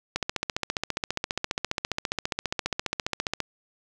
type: click train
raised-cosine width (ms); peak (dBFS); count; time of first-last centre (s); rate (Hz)
0.2; -9; 49; 0.16-3.403; 14.8
effects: none